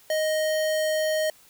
square tone, 623 Hz, D#5, 2 cents sharp, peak -23 dBFS, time 0.1-1.3 s, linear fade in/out 2 ms, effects white hiss -55 dBFS RMS until 1.49 s

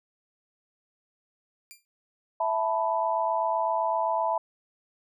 10% pulse tone with exponential decay, 2383 Hz, D7, 25 cents sharp, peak -32 dBFS, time 1.71-1.85 s, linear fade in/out 0 ms, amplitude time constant 30 ms
sine chord, E suspended fourth, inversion none, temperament equal, 659.3 / 880 / 987.8 Hz, E5 / A5 / B5, 0 / 0 / 0 cents, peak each -28 dBFS, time 2.4-4.38 s, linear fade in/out 5 ms
effects none

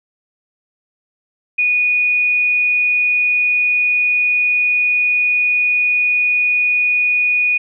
sine tone, 2465 Hz, D#7, 17 cents flat, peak -12 dBFS, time 1.58-7.58 s, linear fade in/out 10 ms, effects none

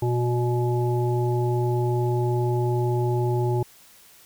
harmonic tone, 121.3 Hz, B2, 31 cents flat, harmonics 1 / 3 / 5 / 7, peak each -22 / -25 / -37 / -31 dBFS, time 0.02-3.63 s, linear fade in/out 5 ms, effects white hiss -52 dBFS RMS until 4.25 s

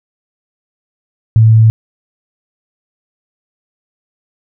sine tone, 111.3 Hz, A2, 20 cents sharp, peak -3 dBFS, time 1.36-1.7 s, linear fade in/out 0 ms, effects none

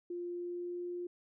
sine tone with pitch glide, 350 to 352.6 Hz, F4 to F4, +4 to +17 cents, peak -37 dBFS, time 0.1-1.07 s, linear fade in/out 5 ms, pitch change +13 cents, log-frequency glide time 0.28-0.86 s, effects none

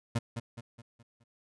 30% pulse tone with echo, 116.54 Hz, A#2, in tune, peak -24 dBFS, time 0.15-0.19 s, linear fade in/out 10 ms, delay 210 ms, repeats 5, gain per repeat -7 dB, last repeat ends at 1.24 s, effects resampled to 24000 Hz

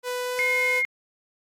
sawtooth tone with pitch glide, 496.2 to 502 Hz, B4 to B4, +8 to +28 cents, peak -23 dBFS, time 0.03-0.83 s, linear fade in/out 50 ms, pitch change +20 cents, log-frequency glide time 0.23-0.46 s
sine tone, 2138 Hz, C7, 37 cents sharp, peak -21 dBFS, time 0.39-0.85 s, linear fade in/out 0 ms
effects AAC 48 kbps

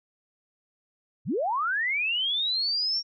sine linear sweep, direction up, 84.4 to 5588 Hz, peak -24 dBFS, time 1.25-3.03 s, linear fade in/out 50 ms, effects none

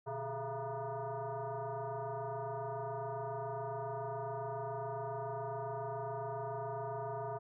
sine tone with frequency modulation, 122.4 Hz, B2, 15 cents flat, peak -37 dBFS, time 0.06-7.39 s, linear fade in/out 20 ms, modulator 272 Hz, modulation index 3.5, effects none

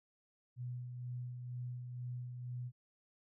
sine tone with tremolo, 123.5 Hz, B2, in tune, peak -39 dBFS, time 0.56-2.72 s, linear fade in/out 50 ms, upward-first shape sine, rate 2.1 Hz, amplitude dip 40%, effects none

